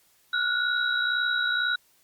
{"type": "tone cluster", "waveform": "sine", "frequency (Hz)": [1405, 1467, 3857], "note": ["F6", "F#6", "B7"], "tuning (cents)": [10, -15, -42], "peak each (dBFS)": [-30, -25, -29], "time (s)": [0.33, 1.76], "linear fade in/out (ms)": 5, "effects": ["white hiss -63 dBFS RMS until 2.03 s", "Opus 48 kbps"]}